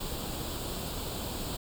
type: noise with comb filter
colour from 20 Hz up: pink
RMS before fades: -36 dBFS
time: 0-1.57 s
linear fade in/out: 10 ms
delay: 0.25 ms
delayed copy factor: +0.65
effects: none